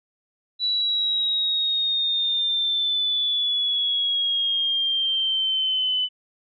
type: exponential sweep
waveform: sine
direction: down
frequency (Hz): 3951 to 3000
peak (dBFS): -20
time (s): 0.59-6.09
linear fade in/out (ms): 50
effects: none